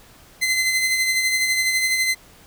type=tone with tremolo; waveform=sawtooth; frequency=2057 Hz; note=C7; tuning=30 cents flat; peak=-13 dBFS; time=0.41-2.15 s; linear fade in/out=20 ms; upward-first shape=sine; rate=12 Hz; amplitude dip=40%; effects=pink hiss -49 dBFS RMS until 2.46 s